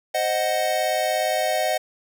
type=chord; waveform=square; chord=C diminished; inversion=none; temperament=equal; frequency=523.3 / 622.3 / 740 Hz; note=C5 / Eb5 / Gb5; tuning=0 / 0 / 0 cents; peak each=-30 / -24 / -25 dBFS; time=0.14-1.78 s; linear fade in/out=10 ms; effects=none